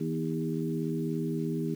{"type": "harmonic tone with a mistuned harmonic", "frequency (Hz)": 80.6, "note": "E2", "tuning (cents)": -38, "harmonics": [2, 3, 4, 5], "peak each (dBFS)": [-32, -34, -35, -36], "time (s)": [0, 1.75], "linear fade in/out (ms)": 10, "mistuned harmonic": 4, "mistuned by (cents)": -19, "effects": ["9-bit"]}